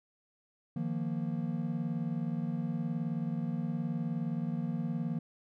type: chord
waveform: triangle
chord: Eb suspended second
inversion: none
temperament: equal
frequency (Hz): 155.56 / 174.61 / 233.1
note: Eb3 / F3 / Bb3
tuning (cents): 0 / 0 / 0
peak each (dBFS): -34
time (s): 0.76-5.19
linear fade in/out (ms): 5
effects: none